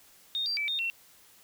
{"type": "tone with pitch steps", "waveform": "sine", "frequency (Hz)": [3688, 4704, 2313, 3672, 2717], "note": ["A#7", "D8", "D7", "A#7", "F7"], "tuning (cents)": [-19, 2, -27, -27, -48], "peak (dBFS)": -28, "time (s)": [0.35, 0.9], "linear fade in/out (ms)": 0, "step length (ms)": 110, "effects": ["white hiss -58 dBFS RMS until 1.43 s"]}